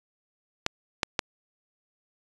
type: clicks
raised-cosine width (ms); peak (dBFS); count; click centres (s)
0.2; -6; 3; 0.664 / 1.032 / 1.192
effects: resampled to 24000 Hz